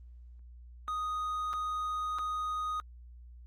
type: tone with dropouts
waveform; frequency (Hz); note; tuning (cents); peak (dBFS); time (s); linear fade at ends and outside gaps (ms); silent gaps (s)
triangle; 1244.5; D#6; 0; -30; 0.88-2.8; 0; 1.531-1.536 / 2.186-2.191
effects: added 60 Hz sine -48 dBFS peak until 3.46 s + Opus 24 kbps